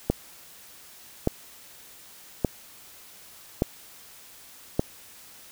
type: click train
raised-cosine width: 2 ms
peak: -7 dBFS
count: 5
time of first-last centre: 0.1-4.795 s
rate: 0.852 Hz
effects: white hiss -49 dBFS RMS until 5.51 s